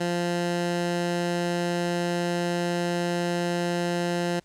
15% pulse tone, 174 Hz, F3, 6 cents flat, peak -18 dBFS, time 0-4.4 s, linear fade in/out 10 ms, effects pink hiss -62 dBFS RMS until 4.44 s + low-pass 9000 Hz 12 dB/octave

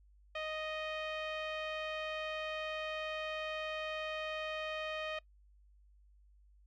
sawtooth tone with low-pass filter, 622.3 Hz, D#5, in tune, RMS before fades -40 dBFS, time 0.35-5.19 s, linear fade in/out 5 ms, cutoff 2900 Hz, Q 2.6, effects noise-tail reverb RT60 0.1 s tail -22 dB re dry + added 50 Hz sine -61 dBFS peak until 6.66 s

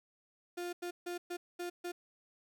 35% pulse tone bursts at uneven times, 351.6 Hz, F4, 12 cents sharp, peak -36 dBFS, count 6, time 0.57-0.73 / 0.82-0.91 / 1.06-1.18 / 1.3-1.37 / 1.59-1.7 / 1.84-1.92 s, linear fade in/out 10 ms, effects none

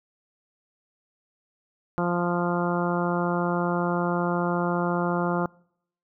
harmonic tone, 174.61 Hz, F3, in tune, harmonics 1 / 2 / 3 / 4 / 5 / 6 / 7 / 8, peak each -26 / -29 / -31 / -32 / -33 / -34 / -34 / -35 dBFS, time 1.98-5.46 s, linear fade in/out 0 ms, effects noise-tail reverb RT60 0.7 s tail -26 dB re dry

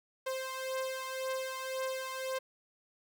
sawtooth beating tone pair, 523.3 / 525.2 Hz, C5 / C5, 0 / +6 cents, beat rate 1.9 Hz, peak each -33 / -36 dBFS, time 0.26-2.39 s, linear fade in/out 10 ms, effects none

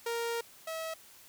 sawtooth tone pair in turn, 466.2 / 645.8 Hz, A#4 / E5, 0 / -36 cents, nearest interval tritone, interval 564 cents, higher second, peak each -28 / -32 dBFS, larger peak first, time 0.06-0.41 / 0.67-0.94 s, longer first, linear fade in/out 5 ms, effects white hiss -56 dBFS RMS until 1.28 s

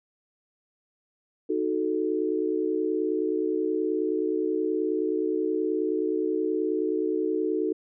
sine chord, D# diminished, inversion none, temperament equal, 311.1 / 370 / 440 Hz, D#4 / F#4 / A4, 0 / 0 / 0 cents, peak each -28 dBFS, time 1.49-7.73 s, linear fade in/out 10 ms, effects none

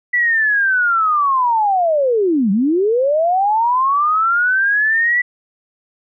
sine linear two-way sweep, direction down then up, 1975.5 to 185 to 1975.5 Hz, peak -12 dBFS, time 0.13-5.22 s, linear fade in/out 10 ms, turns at 2.51 s, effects none

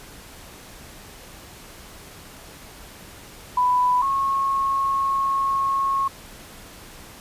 sine tone pair in turn, 993 / 1091.5 Hz, B5 / C#6, +9 / -27 cents, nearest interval major second, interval 164 cents, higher second, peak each -16 / -19 dBFS, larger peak first, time 3.57-4.02 / 4.02-6.08 s, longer second, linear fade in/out 5 ms, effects pink hiss -43 dBFS RMS until 7.2 s + resampled to 32000 Hz

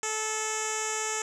10% pulse tone with low-pass filter, 435.6 Hz, A4, 17 cents flat, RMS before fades -31 dBFS, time 0.03-1.22 s, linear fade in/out 2 ms, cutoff 7500 Hz, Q 6.5, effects none

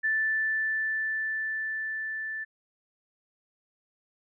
sine tone with level ramp, 1760 Hz, A6, in tune, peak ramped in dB -23 to -32 dBFS, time 0.03-2.45 s, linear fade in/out 20 ms, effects none

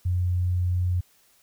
sine tone, 89.7 Hz, F2, 47 cents sharp, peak -21 dBFS, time 0.05-1.01 s, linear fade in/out 10 ms, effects white hiss -61 dBFS RMS until 1.42 s

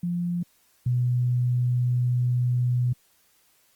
sine tone pair in turn, 174.61 / 123.47 Hz, F3 / B2, 0 / 0 cents, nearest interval tritone, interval 600 cents, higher first, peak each -24 / -20 dBFS, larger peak second, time 0.03-0.43 / 0.86-2.93 s, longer second, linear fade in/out 5 ms, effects white hiss -63 dBFS RMS until 3.75 s + Opus 24 kbps

